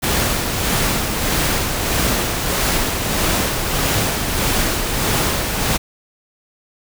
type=noise with tremolo; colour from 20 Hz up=pink; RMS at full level=-17 dBFS; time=0.02-5.78 s; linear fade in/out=20 ms; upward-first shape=sine; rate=1.6 Hz; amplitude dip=40%; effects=none